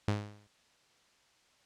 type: tone with exponential decay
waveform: sawtooth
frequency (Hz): 103.83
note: G#2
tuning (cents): 0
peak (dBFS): -22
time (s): 0.08-0.47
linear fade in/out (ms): 0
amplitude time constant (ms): 84
effects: white hiss -67 dBFS RMS until 1.65 s + low-pass 6000 Hz 12 dB/octave